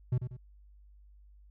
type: tone with echo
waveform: triangle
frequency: 124.4 Hz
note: B2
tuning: 13 cents sharp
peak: -23 dBFS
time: 0.12-0.18 s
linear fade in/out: 5 ms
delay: 94 ms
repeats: 2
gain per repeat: -8 dB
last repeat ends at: 0.368 s
effects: added 50 Hz sine -54 dBFS peak until 1.5 s